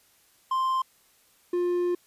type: tone pair in turn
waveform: triangle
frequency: 1046.5 / 353.3 Hz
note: C6 / F4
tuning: 0 / +20 cents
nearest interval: octave + perfect fifth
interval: 1880 cents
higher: first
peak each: -21 dBFS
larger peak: neither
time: 0.51-0.82 / 1.53-1.95 s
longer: second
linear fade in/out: 5 ms
effects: white hiss -62 dBFS RMS until 2.06 s + resampled to 32000 Hz